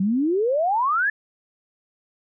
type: exponential sweep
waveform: sine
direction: up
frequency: 182.2 to 1765 Hz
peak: -18 dBFS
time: 0-1.1 s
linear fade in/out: 5 ms
effects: none